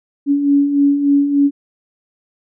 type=beating tone pair; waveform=sine; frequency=280.5 / 283.9 Hz; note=C#4 / C#4; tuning=+21 / +41 cents; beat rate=3.4 Hz; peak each=-19 / -11 dBFS; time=0.26-1.51 s; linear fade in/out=50 ms; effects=none